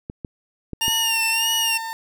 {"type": "clicks", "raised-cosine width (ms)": 3, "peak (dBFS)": -17, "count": 4, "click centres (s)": [0.099, 0.248, 0.733, 0.881]}
{"type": "tone with vibrato", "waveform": "sawtooth", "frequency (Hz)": 2794, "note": "F7", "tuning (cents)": 0, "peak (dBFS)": -16, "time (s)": [0.81, 1.78], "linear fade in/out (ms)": 10, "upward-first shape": "sine", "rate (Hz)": 1.7, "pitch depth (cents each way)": 73}
{"type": "tone", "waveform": "30% pulse", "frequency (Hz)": 903, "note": "A5", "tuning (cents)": 45, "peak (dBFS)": -25, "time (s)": [0.81, 1.93], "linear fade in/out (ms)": 0}
{"effects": []}